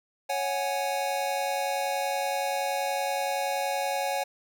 square chord, C# suspended fourth, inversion none, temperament equal, 554.4 / 740 / 830.6 Hz, C#5 / F#5 / G#5, 0 / 0 / 0 cents, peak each -32 dBFS, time 0.29-4.24 s, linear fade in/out 10 ms, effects none

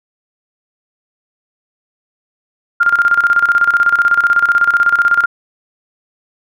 sine tone with tremolo, 1400 Hz, F6, 4 cents sharp, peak -6 dBFS, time 2.8-5.26 s, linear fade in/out 10 ms, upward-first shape square, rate 16 Hz, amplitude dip 70%, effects none

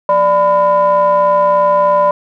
triangle ring-modulated tone, 206.9 Hz, G#3, 6 cents flat, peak -3 dBFS, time 0.09-2.11 s, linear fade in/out 2 ms, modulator 796 Hz, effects none

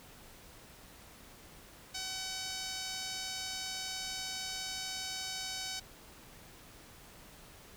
sawtooth tone with band-pass filter, 756 Hz, F#5, 37 cents sharp, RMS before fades -40 dBFS, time 1.94-5.8 s, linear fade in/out 10 ms, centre 5200 Hz, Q 1.8, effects pink hiss -55 dBFS RMS until 7.76 s

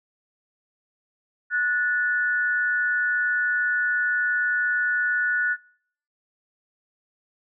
sine tone pair together, 1467 / 1749.7 Hz, F#6 / A6, -15 / -10 cents, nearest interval minor third, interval 305 cents, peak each -21 / -27 dBFS, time 1.5-5.57 s, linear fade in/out 50 ms, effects noise-tail reverb RT60 0.6 s tail -23 dB re dry

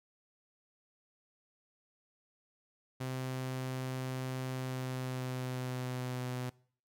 sawtooth tone with pitch glide, 129.6 to 125.98 Hz, C3 to B2, -16 to +35 cents, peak -32 dBFS, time 3-6.5 s, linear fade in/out 10 ms, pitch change -49 cents, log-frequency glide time 4.54-6.26 s, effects noise-tail reverb RT60 0.5 s tail -22 dB re dry

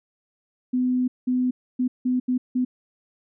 sine tone bursts at uneven times, 251.9 Hz, B3, 34 cents sharp, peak -19 dBFS, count 6, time 0.73-1.08 / 1.27-1.51 / 1.79-1.88 / 2.05-2.2 / 2.28-2.38 / 2.55-2.65 s, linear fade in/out 10 ms, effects none

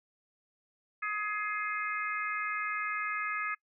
harmonic tone, 420 Hz, G#4, 19 cents sharp, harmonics 3 / 4 / 5 / 6, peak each -35 / -37 / -37 / -41 dBFS, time 1.02-3.55 s, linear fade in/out 10 ms, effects noise-tail reverb RT60 0.1 s tail -26 dB re dry

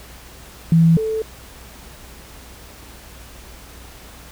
sine tone pair in turn, 164.81 / 440 Hz, E3 / A4, 0 / 0 cents, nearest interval octave + perfect fourth, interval 1700 cents, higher second, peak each -9 / -19 dBFS, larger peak first, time 0.72-0.97 / 0.97-1.22 s, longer neither, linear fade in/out 2 ms, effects added 60 Hz sine -43 dBFS peak until 4.31 s + pink hiss -42 dBFS RMS until 4.31 s

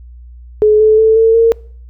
sine tone with pitch steps, 425.8 / 433.5 / 441.3 / 449.3 / 457.4 Hz, G#4 / A4 / A4 / A4 / A#4, +43 / -26 / +5 / +36 / -33 cents, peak -5 dBFS, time 0.62-1.52 s, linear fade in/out 0 ms, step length 180 ms, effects noise-tail reverb RT60 0.6 s tail -26 dB re dry + added 60 Hz sine -32 dBFS peak until 1.89 s

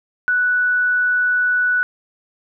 sine tone, 1480 Hz, F#6, in tune, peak -14 dBFS, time 0.28-1.83 s, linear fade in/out 0 ms, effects none

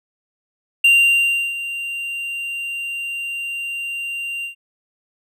triangle tone with ADSR envelope, 2775 Hz, F7, 12 cents flat, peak -7 dBFS, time 0.84-4.55 s, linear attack 6 ms, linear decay 690 ms, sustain -15 dB, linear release 110 ms, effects none

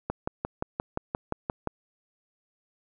click train, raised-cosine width 1 ms, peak -14 dBFS, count 10, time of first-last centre 0.1-1.673 s, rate 5.72 Hz, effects none

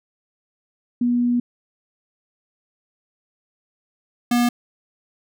sine / square tone pair in turn, 242.4 / 241.1 Hz, B3 / B3, -32 / -41 cents, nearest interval unison, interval 9 cents, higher first, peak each -16 dBFS, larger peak neither, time 1.01-1.4 / 4.31-4.49 s, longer first, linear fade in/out 5 ms, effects none

